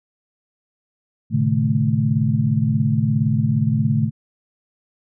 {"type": "tone cluster", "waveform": "sine", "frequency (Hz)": [111.7, 133.6, 150.8, 217.4], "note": ["A2", "C3", "D3", "A3"], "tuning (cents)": [27, 36, 46, -21], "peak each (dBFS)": -21, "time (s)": [1.3, 4.11], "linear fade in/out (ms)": 50, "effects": []}